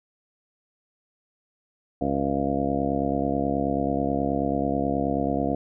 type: harmonic tone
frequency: 69.3 Hz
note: C#2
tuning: in tune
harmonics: 1 / 2 / 3 / 4 / 5 / 6 / 7 / 8 / 9 / 10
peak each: -35 / -34 / -30 / -27 / -33 / -38 / -31 / -38 / -33 / -29 dBFS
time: 2.01-5.55 s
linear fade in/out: 5 ms
effects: none